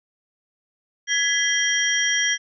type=tone cluster; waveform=sine; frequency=1679 / 1995 / 3201 / 5710 Hz; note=G#6 / B6 / G7 / F8; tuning=+18 / +17 / +36 / +37 cents; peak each=-24 dBFS; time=1.07-2.38 s; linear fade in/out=50 ms; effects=none